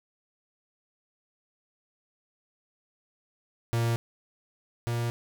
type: tone pair in turn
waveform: 45% pulse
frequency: 116.54 / 118.1 Hz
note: A#2 / A#2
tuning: 0 / +23 cents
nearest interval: unison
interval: 23 cents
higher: second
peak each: -24 / -27 dBFS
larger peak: first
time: 3.73-3.96 / 4.87-5.1 s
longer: neither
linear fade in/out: 0 ms
effects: none